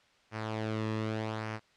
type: tone with flanger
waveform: sawtooth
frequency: 109.5 Hz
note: A2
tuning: 8 cents flat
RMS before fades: -35 dBFS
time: 0.31-1.6 s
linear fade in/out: 50 ms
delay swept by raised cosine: 0.26 to 1.36 ms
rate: 0.84 Hz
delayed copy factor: -0.55
effects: white hiss -65 dBFS RMS until 1.76 s + low-pass 4000 Hz 12 dB/octave